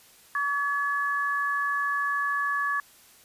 sine tone pair together, 1137.3 / 1704 Hz, C#6 / G#6, +44 / +44 cents, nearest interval perfect fifth, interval 700 cents, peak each -27 dBFS, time 0.35-2.8 s, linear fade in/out 2 ms, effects white hiss -55 dBFS RMS until 3.24 s + resampled to 32000 Hz

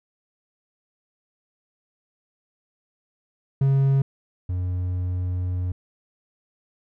triangle tone pair in turn, 136.4 / 90.36 Hz, C#3 / F#2, -28 / -40 cents, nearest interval perfect fifth, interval 712 cents, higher first, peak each -14 / -21 dBFS, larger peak first, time 3.61-4.02 / 4.49-5.72 s, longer second, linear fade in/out 5 ms, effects none

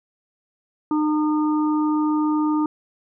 harmonic tone, 304.6 Hz, D#4, 37 cents flat, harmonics 1 / 3 / 4, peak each -18 / -28 / -30 dBFS, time 0.91-2.66 s, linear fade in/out 2 ms, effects none

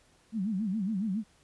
sine tone with vibrato, 203.6 Hz, G#3, 34 cents flat, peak -28 dBFS, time 0.32-1.24 s, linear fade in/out 50 ms, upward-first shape sine, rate 7.2 Hz, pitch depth 190 cents each way, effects pink hiss -64 dBFS RMS until 1.43 s + resampled to 24000 Hz

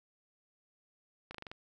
slowing click train, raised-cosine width 0.3 ms, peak -28 dBFS, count 6, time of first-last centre 1.31-1.515 s, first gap 35 ms, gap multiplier 1.08, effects none

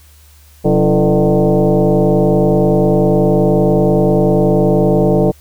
sine tone with frequency modulation, 130.81 Hz, C3, in tune, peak -8 dBFS, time 0.64-5.32 s, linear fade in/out 20 ms, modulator 156 Hz, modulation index 3.3, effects added 74 Hz sine -42 dBFS peak until 5.4 s + white hiss -48 dBFS RMS until 5.4 s

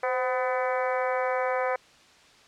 harmonic tone with a mistuned harmonic, 251.6 Hz, B3, 32 cents sharp, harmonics 2 / 3 / 4 / 5 / 6 / 7 / 8 / 9, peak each -27 / -31 / -33 / -35 / -37 / -38 / -39 / -40 dBFS, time 0.03-1.76 s, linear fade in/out 5 ms, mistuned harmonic 2, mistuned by +45 cents, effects white hiss -55 dBFS RMS until 2.47 s + low-pass 5000 Hz 12 dB/octave

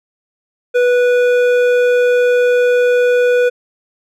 sine tone with hard clipping, 491.2 Hz, B4, 9 cents flat, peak -11 dBFS, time 0.74-3.5 s, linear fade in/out 20 ms, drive 10 dB, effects none

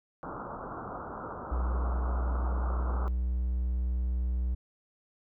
white low-pass noise, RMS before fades -40 dBFS, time 0.23-3.08 s, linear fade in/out 0 ms, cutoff 1400 Hz, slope 96 dB/octave
triangle tone, 61.74 Hz, B1, in tune, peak -25 dBFS, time 1.51-4.55 s, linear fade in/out 10 ms
effects none

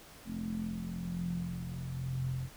10% pulse tone with low-pass filter sweep, 43.65 Hz, F1, in tune, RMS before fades -37 dBFS, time 0.25-2.5 s, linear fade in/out 50 ms, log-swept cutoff 240 to 120 Hz, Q 9.5, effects pink hiss -54 dBFS RMS until 2.56 s

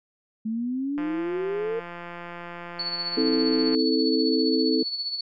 sine exponential sweep, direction up, 216.2 to 466.2 Hz, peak -25 dBFS, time 0.45-1.8 s, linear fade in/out 10 ms
click train, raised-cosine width 0.5 ms, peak -23 dBFS, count 480, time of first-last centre 0.98-3.749 s, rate 173 Hz
sine tone with tremolo, 4435 Hz, C#8, in tune, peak -25 dBFS, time 2.79-5.21 s, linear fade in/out 5 ms, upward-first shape sine, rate 15 Hz, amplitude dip 55%
sine chord, A minor, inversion first, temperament equal with one note detuned, 261.6 / 322.5 / 440 Hz, C4 / E4 / A4, 0 / -38 / 0 cents, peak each -24 / -24 / -25 dBFS, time 3.17-4.83 s, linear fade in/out 5 ms
effects none

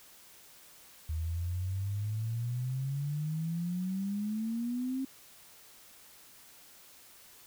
sine exponential sweep, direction up, 77.78 to 268.9 Hz, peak -31 dBFS, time 1.09-5.05 s, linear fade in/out 5 ms, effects white hiss -56 dBFS RMS until 7.46 s

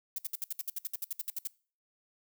violet noise bursts, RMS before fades -35 dBFS, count 16, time 0.16-1.473 s, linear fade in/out 2 ms, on 23 ms, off 63 ms, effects noise-tail reverb RT60 0.4 s tail -22 dB re dry

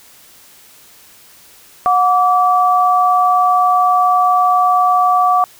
sine tone pair together, 728.2 / 1156 Hz, F#5 / D6, -28 / -28 cents, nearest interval minor sixth, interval 800 cents, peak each -12 dBFS, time 1.86-5.44 s, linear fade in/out 0 ms, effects white hiss -44 dBFS RMS until 5.59 s

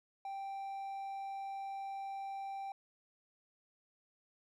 triangle tone, 784 Hz, G5, in tune, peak -38 dBFS, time 0.25-2.72 s, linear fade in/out 2 ms, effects none

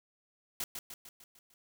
white noise with echo, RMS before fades -36 dBFS, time 0.6-0.64 s, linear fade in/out 2 ms, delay 150 ms, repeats 6, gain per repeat -5 dB, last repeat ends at 1.54 s, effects none

